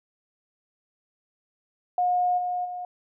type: tone with level steps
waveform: sine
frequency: 719 Hz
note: F#5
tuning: 50 cents flat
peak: -20 / -25 / -31 dBFS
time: 1.98-2.85 s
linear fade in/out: 2 ms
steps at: 2.37 / 2.64 s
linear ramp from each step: 20 ms
effects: none